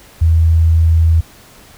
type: tone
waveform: sine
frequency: 81.7 Hz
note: E2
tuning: 15 cents flat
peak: -7 dBFS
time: 0.21-1.21 s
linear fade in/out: 10 ms
effects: pink hiss -42 dBFS RMS until 1.77 s